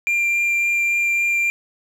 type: tone with vibrato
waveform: triangle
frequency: 2382 Hz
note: D7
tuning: 24 cents sharp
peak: -15 dBFS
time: 0.07-1.5 s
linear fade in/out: 0 ms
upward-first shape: triangle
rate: 3.6 Hz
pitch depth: 8 cents each way
effects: none